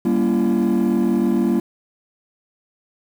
triangle chord, G diminished seventh, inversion none, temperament just, 196 / 235.2 / 282.2 / 338.7 Hz, G3 / Bb3 / Db4 / Fb4, 0 / +16 / +31 / +47 cents, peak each -18 / -16 / -22 / -18 dBFS, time 0.05-1.6 s, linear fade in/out 5 ms, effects tanh soft clip ceiling -9 dBFS + 7-bit

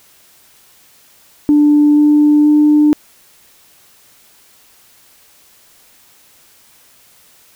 sine tone with pitch steps, 295.2 / 297.1 / 299 Hz, D4 / D4 / D4, +9 / +20 / +31 cents, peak -5 dBFS, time 1.49-2.93 s, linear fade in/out 0 ms, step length 480 ms, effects tanh soft clip ceiling -2 dBFS + white hiss -48 dBFS RMS until 7.55 s

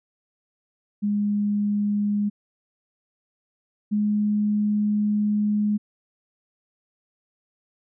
sine tone pair in turn, 206 / 209 Hz, G#3 / G#3, -14 / +11 cents, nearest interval unison, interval 25 cents, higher second, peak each -20 / -19 dBFS, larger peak second, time 1.02-2.3 / 3.91-5.78 s, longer second, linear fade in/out 20 ms, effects none

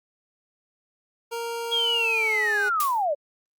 25% pulse tone with pitch glide, 465.5 to 412.3 Hz, A#4 to G#4, -2 to -13 cents, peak -25 dBFS, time 1.31-2.7 s, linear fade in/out 20 ms, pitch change -211 cents, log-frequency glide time 1.97-2.58 s
sine linear sweep, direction down, 3322 to 546 Hz, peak -21 dBFS, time 1.71-3.15 s, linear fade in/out 20 ms
blue noise with exponential decay, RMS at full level -25 dBFS, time 2.8-3.05 s, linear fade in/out 2 ms, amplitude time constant 54 ms
effects Opus 48 kbps

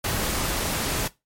pink noise, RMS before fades -26 dBFS, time 0.04-1.08 s, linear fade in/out 5 ms, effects noise-tail reverb RT60 0.2 s tail -18 dB re dry + MP3 64 kbps

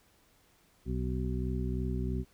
harmonic tone with a mistuned harmonic, 63 Hz, B1, 35 cents sharp, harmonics 1 / 2 / 3 / 4 / 6, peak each -33 / -36 / -38 / -39 / -41 dBFS, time 0.85-2.25 s, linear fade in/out 50 ms, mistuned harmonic 6, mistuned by -16 cents, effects pink hiss -66 dBFS RMS until 2.33 s

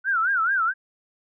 sine tone with vibrato, 1454 Hz, F#6, 31 cents flat, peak -19 dBFS, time 0.04-0.74 s, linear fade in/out 50 ms, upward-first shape sine, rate 4.6 Hz, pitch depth 190 cents each way, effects none

